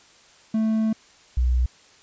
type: tone pair in turn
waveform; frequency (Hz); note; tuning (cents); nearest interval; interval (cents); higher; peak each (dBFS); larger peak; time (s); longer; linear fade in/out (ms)
triangle / sine; 220 / 61.87; A3 / B1; 0 / +4; octave + minor seventh; 2196; first; -17; neither; 0.54-0.93 / 1.37-1.66; first; 5
effects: white hiss -53 dBFS RMS until 2.02 s + resampled to 16000 Hz